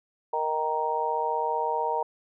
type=harmonic tone; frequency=155.8 Hz; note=D#3; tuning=3 cents sharp; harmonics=3 / 4 / 5 / 6; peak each=-31 / -33 / -32 / -27 dBFS; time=0.33-2.03 s; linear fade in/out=5 ms; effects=none